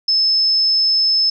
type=tone; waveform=sine; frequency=5230 Hz; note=E8; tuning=15 cents flat; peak=-12 dBFS; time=0.08-1.3 s; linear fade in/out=5 ms; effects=none